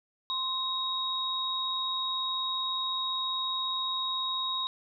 sine tone pair together, 1046.5 / 3781 Hz, C6 / A#7, 0 / +24 cents, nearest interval octave + minor seventh, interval 2224 cents, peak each -34 / -30 dBFS, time 0.3-4.67 s, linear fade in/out 0 ms, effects none

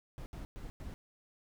brown noise bursts at uneven times, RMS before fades -44 dBFS, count 4, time 0.18-0.26 / 0.33-0.45 / 0.56-0.7 / 0.8-0.94 s, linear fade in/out 0 ms, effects none

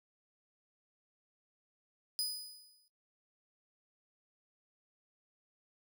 sawtooth tone with exponential decay, 4978 Hz, D#8, in tune, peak -28 dBFS, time 2.19-2.88 s, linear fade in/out 0 ms, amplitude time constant 150 ms, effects noise-tail reverb RT60 0.2 s tail -23 dB re dry

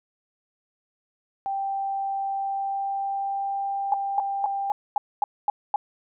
sine tone with pitch glide, 785 to 791.8 Hz, G5 to G5, +2 to +17 cents, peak -25 dBFS, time 1.46-4.7 s, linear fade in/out 0 ms, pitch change +15 cents, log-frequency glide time 2.34-3.69 s
sine tone bursts, 825 Hz, G#5, 12 cents flat, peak -18 dBFS, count 8, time 3.92-5.76 s, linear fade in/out 2 ms, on 20 ms, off 240 ms
effects none

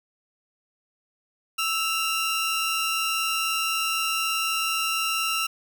sawtooth tone pair together, 1318.5 / 2796 Hz, E6 / F7, 0 / +1 cents, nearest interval octave + minor second, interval 1301 cents, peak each -23 dBFS, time 1.58-5.47 s, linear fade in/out 10 ms, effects none

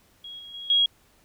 sine tone with level steps, 3301 Hz, G#7, 11 cents flat, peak -37 / -40 / -35 / -17 dBFS, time 0.24-0.86 s, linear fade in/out 5 ms, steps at 0.39 / 0.54 / 0.7 s, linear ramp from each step 2 ms, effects pink hiss -61 dBFS RMS until 1.24 s

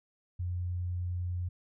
sine tone, 89 Hz, F2, 33 cents sharp, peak -31 dBFS, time 0.39-1.49 s, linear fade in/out 10 ms, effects none

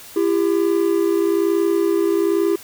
triangle tone pair together, 337.4 / 398.5 Hz, E4 / G4, +40 / +28 cents, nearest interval minor third, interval 288 cents, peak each -16 dBFS, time 0.16-2.56 s, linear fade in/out 5 ms, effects white hiss -40 dBFS RMS until 2.63 s

